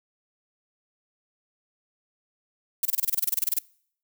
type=noise bursts; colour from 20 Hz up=violet; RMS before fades=-23 dBFS; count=16; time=2.83-3.589 s; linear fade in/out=5 ms; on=24 ms; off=25 ms; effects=noise-tail reverb RT60 0.6 s tail -24 dB re dry